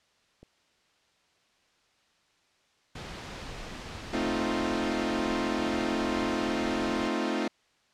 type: click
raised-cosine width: 2 ms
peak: -36 dBFS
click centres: 0.43 s
type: noise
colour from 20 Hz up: pink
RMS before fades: -40 dBFS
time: 2.95-7.08 s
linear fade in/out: 5 ms
type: chord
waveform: sawtooth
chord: F dominant seventh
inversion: first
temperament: equal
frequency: 220 / 261.6 / 311.1 / 349.2 Hz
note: A3 / C4 / Eb4 / F4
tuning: 0 / 0 / 0 / 0 cents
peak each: -29 dBFS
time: 4.13-7.48 s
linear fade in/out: 5 ms
effects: white hiss -67 dBFS RMS until 7.93 s + low-pass 5000 Hz 12 dB/octave